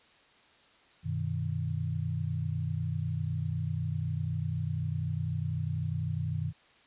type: chord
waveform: sine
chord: G augmented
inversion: none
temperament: equal with one note detuned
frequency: 95.48 / 123.47 / 155.56 Hz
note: G2 / B2 / D#3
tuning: -45 / 0 / 0 cents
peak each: -34 / -35 / -33 dBFS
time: 1.03-6.53 s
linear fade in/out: 50 ms
effects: white hiss -61 dBFS RMS until 6.86 s + resampled to 8000 Hz